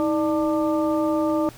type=harmonic tone with a mistuned harmonic; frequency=297.3 Hz; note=D4; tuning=21 cents sharp; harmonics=1 / 2 / 3 / 4; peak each=-21 / -24 / -31 / -31 dBFS; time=0-1.49 s; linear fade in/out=0 ms; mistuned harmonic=1; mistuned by=+110 cents; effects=added 120 Hz sine -46 dBFS peak until 1.57 s + pink hiss -46 dBFS RMS until 1.57 s